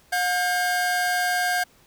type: tone pair together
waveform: 45% pulse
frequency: 720.4 / 1600 Hz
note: F#5 / G6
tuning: -46 / +35 cents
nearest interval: octave + major second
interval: 1381 cents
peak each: -24 dBFS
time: 0.12-1.64 s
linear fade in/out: 10 ms
effects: pink hiss -57 dBFS RMS until 1.86 s